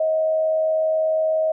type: tone with frequency modulation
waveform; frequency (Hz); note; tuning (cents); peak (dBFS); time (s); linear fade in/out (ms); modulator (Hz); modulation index
sine; 633; D#5; +30; -17; 0-1.52; 5; 92.2; 0.23
effects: none